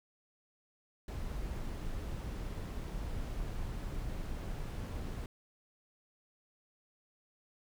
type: noise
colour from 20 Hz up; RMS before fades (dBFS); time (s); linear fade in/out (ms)
brown; -39; 1.08-5.26; 2
effects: none